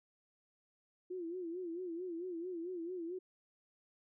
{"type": "tone with vibrato", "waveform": "sine", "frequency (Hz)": 349.2, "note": "F4", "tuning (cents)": 0, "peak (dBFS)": -39, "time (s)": [1.1, 3.19], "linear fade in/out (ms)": 10, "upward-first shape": "sine", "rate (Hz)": 4.5, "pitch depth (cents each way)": 110, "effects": []}